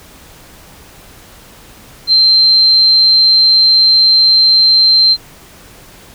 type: tone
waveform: sine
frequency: 4132 Hz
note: C8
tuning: 22 cents flat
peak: -5 dBFS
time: 2.07-5.17 s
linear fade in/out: 50 ms
effects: pink hiss -39 dBFS RMS until 6.14 s